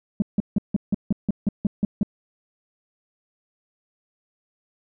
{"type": "tone bursts", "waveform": "sine", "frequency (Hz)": 203.1, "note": "G#3", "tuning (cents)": -38, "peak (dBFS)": -14, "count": 11, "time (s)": [0.2, 2.031], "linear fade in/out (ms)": 2, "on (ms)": 21, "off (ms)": 160, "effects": ["tanh soft clip ceiling -14 dBFS"]}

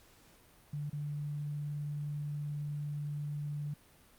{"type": "tone with dropouts", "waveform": "sine", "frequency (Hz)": 146.83, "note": "D3", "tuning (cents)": 0, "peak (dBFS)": -35, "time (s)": [0.73, 3.74], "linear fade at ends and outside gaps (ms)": 5, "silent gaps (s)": [0.898, 0.929], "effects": ["pink hiss -62 dBFS RMS until 4.18 s", "Opus 48 kbps"]}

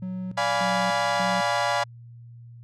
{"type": "tone with tremolo", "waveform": "triangle", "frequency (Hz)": 185, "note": "F#3", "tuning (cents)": 0, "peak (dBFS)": -27, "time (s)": [0.02, 1.41], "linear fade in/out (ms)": 5, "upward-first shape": "square", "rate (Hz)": 1.7, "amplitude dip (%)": 80}
{"type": "chord", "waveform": "30% pulse", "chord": "D diminished seventh", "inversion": "none", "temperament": "equal with one note detuned", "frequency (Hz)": [579.6, 698.5, 830.6, 987.8], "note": ["D5", "F5", "Ab5", "Cb6"], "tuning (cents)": [-23, 0, 0, 0], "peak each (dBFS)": -25, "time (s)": [0.37, 1.84], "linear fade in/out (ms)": 10}
{"effects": ["added 118 Hz sine -42 dBFS peak until 2.63 s", "low-pass 6000 Hz 12 dB/octave"]}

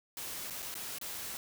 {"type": "noise with dropouts", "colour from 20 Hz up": "white", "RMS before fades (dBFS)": -41, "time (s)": [0.17, 1.37], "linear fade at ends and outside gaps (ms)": 1, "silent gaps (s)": [[0.5, 0.506], [0.622, 0.626], [0.742, 0.752], [0.985, 1.013]], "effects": []}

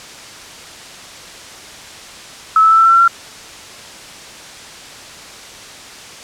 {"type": "tone with pitch steps", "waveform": "sine", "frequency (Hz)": [1300, 1311.3, 1322.7, 1334.2, 1345.8, 1357.6, 1369.4], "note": ["E6", "E6", "E6", "E6", "E6", "F6", "F6"], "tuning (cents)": [-24, -9, 5, 20, 35, -49, -34], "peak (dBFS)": -6, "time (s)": [2.56, 3.078], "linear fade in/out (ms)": 2, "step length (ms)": 74, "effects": ["white hiss -34 dBFS RMS until 6.23 s", "low-pass 7000 Hz 12 dB/octave"]}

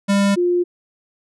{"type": "tone pair in turn", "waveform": ["square", "sine"], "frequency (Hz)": [199.5, 353.2], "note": ["G3", "F4"], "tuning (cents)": [31, 20], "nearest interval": "minor seventh", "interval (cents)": 989, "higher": "second", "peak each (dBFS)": -14, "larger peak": "neither", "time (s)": [[0.08, 0.36], [0.36, 0.64]], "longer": "neither", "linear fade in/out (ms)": 20, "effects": ["resampled to 24000 Hz"]}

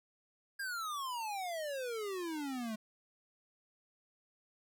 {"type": "exponential sweep", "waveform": "square", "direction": "down", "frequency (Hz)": [1639, 211.5], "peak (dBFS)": -38, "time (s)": [0.59, 2.76], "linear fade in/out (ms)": 10, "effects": []}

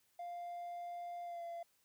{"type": "tone with pitch glide", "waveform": "triangle", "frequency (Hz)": [698.5, 683.3], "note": ["F5", "F5"], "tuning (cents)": [0, -38], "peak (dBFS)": -40, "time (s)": [0.19, 1.63], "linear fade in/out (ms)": 5, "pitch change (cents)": -38, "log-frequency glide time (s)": [1.24, 1.43], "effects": ["tanh soft clip ceiling -36 dBFS", "white hiss -75 dBFS RMS until 1.84 s"]}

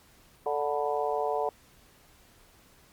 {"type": "harmonic tone with a mistuned harmonic", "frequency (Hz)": 146.83, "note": "D3", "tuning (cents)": 0, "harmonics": [3, 4, 5, 6, 7], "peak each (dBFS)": [-31, -33, -31, -37, -36], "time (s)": [0.46, 1.49], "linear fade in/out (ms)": 2, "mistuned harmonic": 7, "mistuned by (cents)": -66, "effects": ["pink hiss -59 dBFS RMS until 2.92 s", "Opus 48 kbps"]}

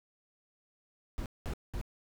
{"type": "noise bursts", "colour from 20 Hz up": "brown", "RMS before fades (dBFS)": -36, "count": 3, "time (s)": [1.18, 1.814], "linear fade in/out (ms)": 0, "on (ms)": 78, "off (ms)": 200, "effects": []}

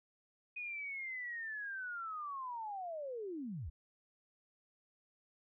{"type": "linear sweep", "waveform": "sine", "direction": "down", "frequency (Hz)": [2489, 55.7], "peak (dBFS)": -40, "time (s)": [0.56, 3.7], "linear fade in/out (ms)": 10, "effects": []}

